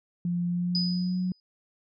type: tone with pitch glide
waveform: sine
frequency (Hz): 174.61 to 182.97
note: F3 to F#3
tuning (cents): 0 to -19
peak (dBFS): -25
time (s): 0.25-1.32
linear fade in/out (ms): 2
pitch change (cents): +81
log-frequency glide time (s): 0.47-1.16
type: tone with exponential decay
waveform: sine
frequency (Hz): 4978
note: D#8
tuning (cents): 0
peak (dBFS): -24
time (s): 0.75-1.4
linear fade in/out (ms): 1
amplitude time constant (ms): 140
effects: none